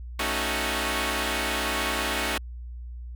5% pulse chord, D# half-diminished seventh, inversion second, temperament equal, 220 / 277.2 / 311.1 / 370 Hz, A3 / C#4 / D#4 / F#4, 0 / 0 / 0 / 0 cents, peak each -20 dBFS, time 0.19-2.38 s, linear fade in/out 5 ms, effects added 60 Hz sine -35 dBFS peak until 3.15 s

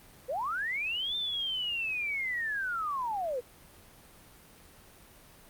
sine linear two-way sweep, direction up then down, 463.4 to 3600 to 463.4 Hz, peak -30 dBFS, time 0.28-3.41 s, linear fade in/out 20 ms, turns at 1.16 s, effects pink hiss -55 dBFS RMS until 5.49 s + Opus 32 kbps

